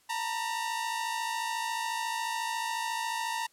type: tone pair together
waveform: sawtooth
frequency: 905.9 / 960 Hz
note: A#5 / B5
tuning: -50 / -49 cents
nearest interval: minor second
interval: 101 cents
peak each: -29 / -31 dBFS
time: 0.09-3.47 s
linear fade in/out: 10 ms
effects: white hiss -65 dBFS RMS until 3.52 s + low-pass 12000 Hz 12 dB/octave